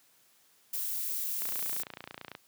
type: noise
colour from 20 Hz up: violet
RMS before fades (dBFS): -34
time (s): 0.73-1.83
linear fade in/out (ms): 5
type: click train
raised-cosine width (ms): 0.3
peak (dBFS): -25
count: 28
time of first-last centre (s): 1.42-2.351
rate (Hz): 29
effects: white hiss -65 dBFS RMS until 2.47 s + high-pass 100 Hz 12 dB/octave